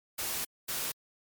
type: noise bursts at uneven times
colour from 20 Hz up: white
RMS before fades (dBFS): -34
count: 2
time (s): 0.18-0.45 / 0.68-0.92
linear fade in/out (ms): 10
effects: MP3 96 kbps